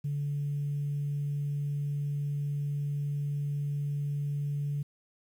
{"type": "tone", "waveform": "sine", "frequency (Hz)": 144.1, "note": "D3", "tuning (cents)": -33, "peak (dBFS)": -28, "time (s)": [0.04, 4.83], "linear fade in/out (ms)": 10, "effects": ["tanh soft clip ceiling -25 dBFS", "10-bit"]}